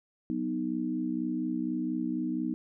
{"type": "chord", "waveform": "sine", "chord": "B major", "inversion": "second", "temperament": "equal", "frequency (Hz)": [185, 246.9, 311.1], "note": ["F#3", "B3", "D#4"], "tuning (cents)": [0, 0, 0], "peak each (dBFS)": [-37, -32, -32], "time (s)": [0.3, 2.54], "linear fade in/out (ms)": 0, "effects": []}